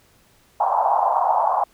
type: band-pass noise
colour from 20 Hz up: pink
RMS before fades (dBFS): -19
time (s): 0.6-1.64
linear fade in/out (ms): 5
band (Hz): 700 to 1000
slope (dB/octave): 48
effects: pink hiss -57 dBFS RMS until 1.73 s